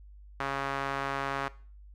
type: tone with band-pass filter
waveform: sawtooth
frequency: 137.7 Hz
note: C#3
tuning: 11 cents flat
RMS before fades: -33 dBFS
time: 0.4-1.48 s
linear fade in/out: 2 ms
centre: 1300 Hz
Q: 1.4
effects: noise-tail reverb RT60 0.4 s tail -18 dB re dry + added 50 Hz sine -48 dBFS peak until 1.94 s

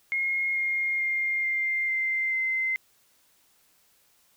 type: tone with pitch steps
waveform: sine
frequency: 2149 / 2133 / 2117 / 2101 / 2085 / 2070 Hz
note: C7 / C7 / C7 / C7 / C7 / C7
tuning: +46 / +33 / +20 / +7 / -7 / -19 cents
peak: -24 dBFS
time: 0.12-2.76 s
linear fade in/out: 0 ms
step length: 440 ms
effects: white hiss -64 dBFS RMS until 4.36 s

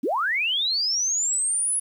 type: linear sweep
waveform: sine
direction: up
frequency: 209.6 to 10460 Hz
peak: -21 dBFS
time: 0.03-1.8 s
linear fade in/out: 10 ms
effects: 9-bit

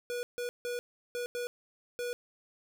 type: tone bursts at uneven times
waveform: square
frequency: 485.4 Hz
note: B4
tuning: 30 cents flat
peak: -34 dBFS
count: 6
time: 0.1-0.23 / 0.38-0.49 / 0.65-0.79 / 1.15-1.26 / 1.35-1.47 / 1.99-2.13 s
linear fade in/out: 0 ms
effects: none

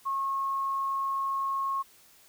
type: tone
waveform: sine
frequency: 1088 Hz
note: C#6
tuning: 33 cents flat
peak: -27 dBFS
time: 0.05-1.83 s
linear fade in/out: 20 ms
effects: white hiss -58 dBFS RMS until 2.28 s

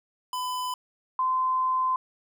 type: tone pair in turn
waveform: square / sine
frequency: 1005 / 1031.5 Hz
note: B5 / C6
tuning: +30 / -25 cents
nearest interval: unison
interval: 45 cents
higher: second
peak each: -29 / -22 dBFS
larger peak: second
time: 0.33-0.74 / 1.19-1.96 s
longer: second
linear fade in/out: 2 ms
effects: none

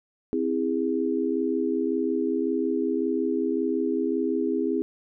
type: chord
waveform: sine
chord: C augmented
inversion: none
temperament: just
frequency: 261.6 / 327 / 408.8 Hz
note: C4 / E4 / G#4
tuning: 0 / -14 / -27 cents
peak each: -27 dBFS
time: 0.33-4.82 s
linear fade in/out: 0 ms
effects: none

